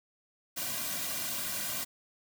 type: noise with comb filter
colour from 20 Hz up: white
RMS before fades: -35 dBFS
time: 0.56-1.85 s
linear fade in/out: 20 ms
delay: 2.3 ms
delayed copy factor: -0.8
effects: none